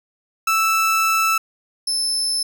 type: tone pair in turn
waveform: 30% pulse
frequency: 1318.5 / 5263 Hz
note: E6 / E8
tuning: 0 / -4 cents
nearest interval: 2 octaves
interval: 2396 cents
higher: second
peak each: -13 / -15 dBFS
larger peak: first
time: 0.47-1.38 / 1.87-2.43 s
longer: first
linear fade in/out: 5 ms
effects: none